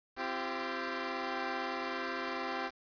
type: chord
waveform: 10% pulse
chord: C suspended fourth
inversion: none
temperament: equal with one note detuned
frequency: 261.6 / 341.4 / 392 Hz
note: C4 / F4 / G4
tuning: 0 / -39 / 0 cents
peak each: -31 dBFS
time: 0.16-2.71 s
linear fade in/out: 50 ms
effects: resampled to 11025 Hz + 9-bit